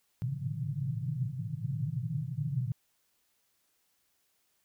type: band-pass noise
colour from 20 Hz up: white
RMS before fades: -34 dBFS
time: 0.22-2.72 s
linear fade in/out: 0 ms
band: 110 to 160 Hz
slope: 96 dB/octave
effects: white hiss -74 dBFS RMS until 4.64 s